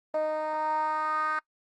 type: tone with band-pass filter sweep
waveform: 10% pulse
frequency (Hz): 309.1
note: D#4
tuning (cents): -11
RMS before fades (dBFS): -29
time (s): 0.14-1.39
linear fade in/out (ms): 2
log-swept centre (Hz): 620 to 1400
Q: 4.6
effects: noise-tail reverb RT60 0.1 s tail -24 dB re dry + Opus 24 kbps